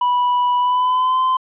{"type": "tone with pitch glide", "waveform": "triangle", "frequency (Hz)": [983, 1031.3], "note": ["B5", "C6"], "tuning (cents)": [-8, -25], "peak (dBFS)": -12, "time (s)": [0.01, 1.37], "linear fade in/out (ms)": 5, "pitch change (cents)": 83, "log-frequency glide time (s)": [0.58, 1.2], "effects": ["resampled to 8000 Hz"]}